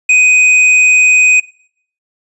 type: tone with tanh clipping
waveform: triangle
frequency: 2500 Hz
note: D#7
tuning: 8 cents sharp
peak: -7 dBFS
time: 0.09-1.4 s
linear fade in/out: 5 ms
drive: 12 dB
effects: noise-tail reverb RT60 0.6 s tail -20 dB re dry + resampled to 24000 Hz